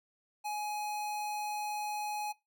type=tone; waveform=square; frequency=839 Hz; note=G#5; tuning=17 cents sharp; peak=-35 dBFS; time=0.44-2.33 s; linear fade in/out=20 ms; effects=noise-tail reverb RT60 0.2 s tail -19 dB re dry